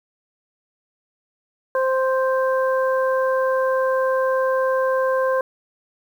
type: harmonic tone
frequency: 523.3 Hz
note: C5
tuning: in tune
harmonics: 1 / 2 / 3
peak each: -18 / -24 / -28 dBFS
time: 1.75-5.41 s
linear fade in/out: 2 ms
effects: 8-bit